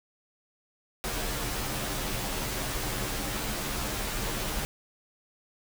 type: noise with comb filter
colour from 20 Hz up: pink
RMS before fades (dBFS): -32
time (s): 1.04-4.65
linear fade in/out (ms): 0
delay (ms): 12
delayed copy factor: -0.9
effects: none